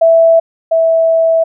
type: tone pair in turn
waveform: sine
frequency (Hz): 659.3 / 654.7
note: E5 / E5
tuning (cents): 0 / -12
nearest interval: unison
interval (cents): 12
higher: first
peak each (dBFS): -4 / -7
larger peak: first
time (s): 0.01-0.4 / 0.71-1.44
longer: second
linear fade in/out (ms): 10
effects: none